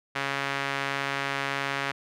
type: tone with band-pass filter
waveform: sawtooth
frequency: 138.59 Hz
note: C#3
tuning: in tune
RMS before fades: -30 dBFS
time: 0.15-1.92 s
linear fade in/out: 10 ms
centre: 1900 Hz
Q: 1.2
effects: none